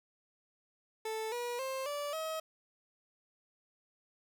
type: tone with pitch steps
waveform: 30% pulse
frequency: 440 / 482.6 / 529.3 / 580.6 / 636.8 Hz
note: A4 / B4 / C5 / D5 / D#5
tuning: 0 / -40 / +20 / -20 / +40 cents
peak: -33 dBFS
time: 1.05-2.4 s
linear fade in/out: 5 ms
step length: 270 ms
effects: none